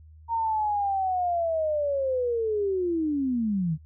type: linear sweep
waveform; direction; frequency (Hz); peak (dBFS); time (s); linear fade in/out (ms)
sine; down; 929 to 147.8; -23; 0.28-3.78; 50
effects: noise-tail reverb RT60 0.1 s tail -26 dB re dry + added 78 Hz sine -47 dBFS peak until 3.85 s